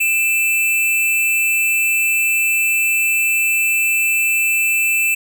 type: tone pair together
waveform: square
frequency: 2400 / 2647 Hz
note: D7 / E7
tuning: +37 / +7 cents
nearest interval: major second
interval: 170 cents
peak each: -25 / -15 dBFS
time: 0-5.15 s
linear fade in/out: 10 ms
effects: none

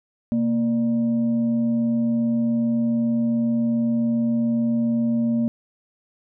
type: tone with frequency modulation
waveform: sine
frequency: 231.8 Hz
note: A#3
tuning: 10 cents flat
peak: -18 dBFS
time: 0.32-5.48 s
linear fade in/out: 0 ms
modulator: 361 Hz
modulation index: 0.33
effects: none

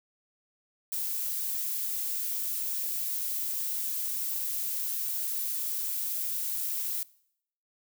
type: noise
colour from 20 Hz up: violet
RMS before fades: -32 dBFS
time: 0.92-7.03 s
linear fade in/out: 2 ms
effects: noise-tail reverb RT60 0.7 s tail -22 dB re dry

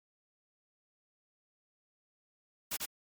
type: noise with echo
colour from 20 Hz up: white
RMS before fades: -35 dBFS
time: 2.71-2.77 s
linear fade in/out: 10 ms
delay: 89 ms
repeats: 1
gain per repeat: -2 dB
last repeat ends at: 2.859 s
effects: MP3 96 kbps

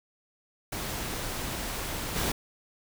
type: noise with level steps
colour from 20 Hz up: pink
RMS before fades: -34 / -29 dBFS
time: 0.72-2.32 s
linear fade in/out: 5 ms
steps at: 2.15 s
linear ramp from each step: 20 ms
effects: none

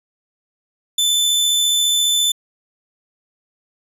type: tone with amplitude modulation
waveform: sawtooth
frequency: 3520 Hz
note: A7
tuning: in tune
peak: -10 dBFS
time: 0.98-2.32 s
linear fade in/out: 5 ms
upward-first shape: sine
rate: 74.6 Hz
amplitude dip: 25%
effects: resampled to 32000 Hz

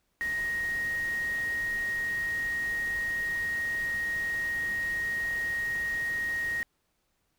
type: tone in noise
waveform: sine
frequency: 1874 Hz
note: A#6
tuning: 9 cents sharp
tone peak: -28 dBFS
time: 0.21-6.63 s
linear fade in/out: 0 ms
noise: pink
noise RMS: -45 dBFS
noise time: 0.21-6.63 s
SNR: +14 dB
effects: pink hiss -75 dBFS RMS until 7.38 s

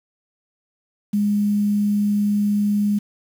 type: tone with quantisation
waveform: sine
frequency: 205.9 Hz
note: G#3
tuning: 15 cents flat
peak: -16 dBFS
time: 1.13-2.99 s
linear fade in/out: 10 ms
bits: 7
effects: none

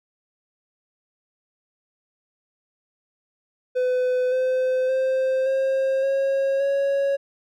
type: tone with pitch steps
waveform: triangle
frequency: 504 / 513.7 / 523.6 / 533.7 / 543.9 / 554.4 Hz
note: B4 / C5 / C5 / C5 / C#5 / C#5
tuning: +35 / -32 / +1 / +34 / -33 / 0 cents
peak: -17 dBFS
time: 3.75-7.17 s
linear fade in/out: 20 ms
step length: 570 ms
effects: none

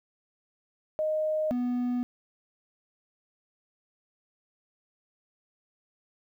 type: tone pair in turn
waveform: sine / triangle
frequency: 620 / 246 Hz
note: D#5 / B3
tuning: -6 / -7 cents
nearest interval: octave + major third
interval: 1601 cents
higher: first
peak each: -25 / -24 dBFS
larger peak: second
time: 0.99-1.51 / 1.51-2.03 s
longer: neither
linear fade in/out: 0 ms
effects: 11-bit

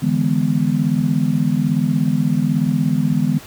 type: chord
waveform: sine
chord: E dominant seventh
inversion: third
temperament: just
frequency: 148.33 / 164.81 / 206 / 247.2 Hz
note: D3 / E3 / G#3 / B3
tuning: +18 / 0 / -14 / +2 cents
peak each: -20 dBFS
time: 0.02-3.39 s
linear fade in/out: 10 ms
effects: pink hiss -39 dBFS RMS until 3.46 s + high-pass 60 Hz 12 dB/octave

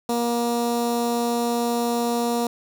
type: tone with notch filter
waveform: 15% pulse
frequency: 236.9 Hz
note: A#3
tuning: 28 cents sharp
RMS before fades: -23 dBFS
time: 0.09-2.47 s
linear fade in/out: 2 ms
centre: 2200 Hz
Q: 0.99
effects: none

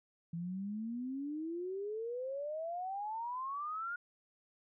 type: exponential sweep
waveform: sine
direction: up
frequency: 164.81 to 1443 Hz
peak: -37 dBFS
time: 0.33-3.96 s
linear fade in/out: 5 ms
effects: none

